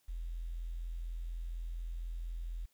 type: tone with quantisation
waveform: sine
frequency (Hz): 42.09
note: E1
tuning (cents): +37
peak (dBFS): -37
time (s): 0.08-2.66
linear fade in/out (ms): 10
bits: 11
effects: white hiss -74 dBFS RMS until 2.73 s